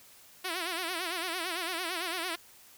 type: tone with vibrato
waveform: 5% pulse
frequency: 349.2 Hz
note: F4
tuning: in tune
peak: -21 dBFS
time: 0.44-2.36 s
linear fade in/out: 10 ms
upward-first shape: sine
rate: 8.9 Hz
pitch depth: 130 cents each way
effects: white hiss -56 dBFS RMS until 2.77 s

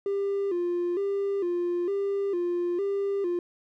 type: tone with vibrato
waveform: triangle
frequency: 373.4 Hz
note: F#4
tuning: 16 cents sharp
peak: -22 dBFS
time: 0.06-3.39 s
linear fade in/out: 2 ms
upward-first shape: square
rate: 1.1 Hz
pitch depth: 110 cents each way
effects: tanh soft clip ceiling -20 dBFS

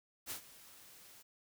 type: noise with ADSR envelope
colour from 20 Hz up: white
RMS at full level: -41 dBFS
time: 0.26-1.23 s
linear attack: 47 ms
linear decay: 99 ms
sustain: -17 dB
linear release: 19 ms
effects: none

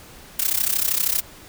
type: noise with amplitude modulation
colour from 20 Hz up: blue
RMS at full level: -18 dBFS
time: 0.39-1.21 s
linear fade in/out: 5 ms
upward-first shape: sine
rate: 32.8 Hz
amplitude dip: 85%
effects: pink hiss -44 dBFS RMS until 1.48 s

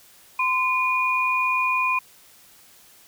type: tone pair together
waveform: sine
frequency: 1027.2 / 2443 Hz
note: C6 / D#7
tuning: -32 / -32 cents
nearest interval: octave + minor third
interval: 1500 cents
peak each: -22 dBFS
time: 0.39-1.99 s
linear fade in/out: 5 ms
effects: white hiss -52 dBFS RMS until 3.07 s

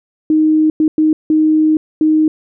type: tone bursts at uneven times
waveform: sine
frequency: 311.1 Hz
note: D#4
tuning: in tune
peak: -8 dBFS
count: 5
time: 0.3-0.7 / 0.8-0.88 / 0.98-1.13 / 1.3-1.77 / 2.01-2.28 s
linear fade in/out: 2 ms
effects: none

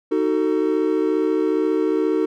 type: chord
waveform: triangle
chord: D# diminished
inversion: none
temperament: just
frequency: 311.1 / 373.4 / 448 Hz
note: D#4 / F#4 / A4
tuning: 0 / +16 / +31 cents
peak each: -19 / -20 / -20 dBFS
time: 0.11-2.26 s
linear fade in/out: 10 ms
effects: none

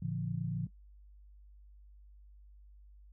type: tone cluster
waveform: sine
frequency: 111.8 / 142.3 / 169.9 Hz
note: A2 / C#3 / F3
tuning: +28 / +46 / -47 cents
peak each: -39 / -37 / -37 dBFS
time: 0.02-0.67 s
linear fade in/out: 5 ms
effects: noise-tail reverb RT60 0.1 s tail -18 dB re dry + added 50 Hz sine -54 dBFS peak until 3.12 s

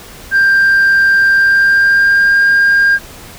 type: tone with pitch glide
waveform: sine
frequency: 1586 to 1608.1 Hz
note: G6 to G6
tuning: +20 to +44 cents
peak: -4 dBFS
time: 0.31-2.99 s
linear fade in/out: 50 ms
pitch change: +24 cents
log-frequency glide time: 1.33-2.44 s
effects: tanh soft clip ceiling -5 dBFS + pink hiss -34 dBFS RMS until 3.38 s

